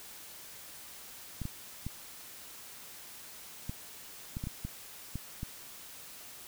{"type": "clicks", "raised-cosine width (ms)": 5, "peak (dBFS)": -24, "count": 10, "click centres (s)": [1.417, 1.454, 1.866, 3.695, 4.369, 4.439, 4.471, 4.65, 5.156, 5.431], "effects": ["white hiss -49 dBFS RMS until 6.47 s"]}